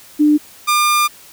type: tone pair in turn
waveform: sine / sawtooth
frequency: 298.9 / 1200.1 Hz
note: D4 / D6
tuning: +31 / +37 cents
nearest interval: 2 octaves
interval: 2406 cents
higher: second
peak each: -8 / -8 dBFS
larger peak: neither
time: 0.19-0.38 / 0.67-1.08 s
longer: second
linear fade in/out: 20 ms
effects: white hiss -42 dBFS RMS until 1.32 s